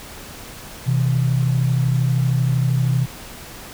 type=tone pair together; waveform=sine; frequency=127.4 / 160.23 Hz; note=C3 / E3; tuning=-46 / -49 cents; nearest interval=major third; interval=397 cents; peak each=-16 / -22 dBFS; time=0.86-3.06 s; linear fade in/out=20 ms; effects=pink hiss -37 dBFS RMS until 3.73 s